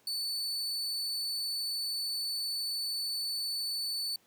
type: tone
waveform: 40% pulse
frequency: 4487 Hz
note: C#8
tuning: 20 cents sharp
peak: -31 dBFS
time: 0.07-4.16 s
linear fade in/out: 2 ms
effects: pink hiss -66 dBFS RMS until 4.26 s + high-pass 150 Hz 12 dB/octave